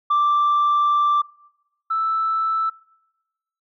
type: tone pair in turn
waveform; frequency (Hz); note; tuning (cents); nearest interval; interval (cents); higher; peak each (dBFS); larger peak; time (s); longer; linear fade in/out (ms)
sine; 1174.7 / 1318.6; D6 / E6; 0 / 0; major second; 200; second; -13 / -18; first; 0.1-1.22 / 1.9-2.7; first; 10
effects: noise-tail reverb RT60 1.0 s tail -25 dB re dry + tanh soft clip ceiling -13 dBFS